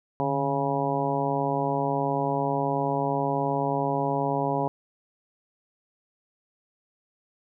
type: harmonic tone with a mistuned harmonic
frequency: 138.59 Hz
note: C#3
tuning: in tune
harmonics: 1 / 2 / 3 / 4 / 5 / 6 / 7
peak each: -31 / -31 / -31 / -31 / -31 / -31 / -31 dBFS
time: 0.2-4.68 s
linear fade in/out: 0 ms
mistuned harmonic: 1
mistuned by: +100 cents
effects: none